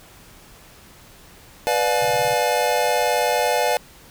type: chord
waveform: square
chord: B diminished seventh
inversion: none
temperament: just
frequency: 493.9 / 592.7 / 711.2 / 853.4 Hz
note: B4 / D5 / F5 / Ab5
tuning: 0 / +16 / +31 / +47 cents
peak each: -24 dBFS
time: 1.67-3.77 s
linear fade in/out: 0 ms
type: clicks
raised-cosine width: 0.3 ms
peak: -26 dBFS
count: 2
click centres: 1.987 / 2.01 s
type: tone bursts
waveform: sine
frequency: 130.81 Hz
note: C3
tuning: in tune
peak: -32 dBFS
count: 6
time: 2.02-2.337 s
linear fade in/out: 0 ms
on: 32 ms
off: 25 ms
effects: pink hiss -47 dBFS RMS until 4.1 s